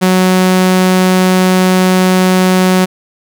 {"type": "tone", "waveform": "sawtooth", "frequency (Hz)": 185, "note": "F#3", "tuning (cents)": 0, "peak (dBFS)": -3, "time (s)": [0.01, 2.86], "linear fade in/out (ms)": 20, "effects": []}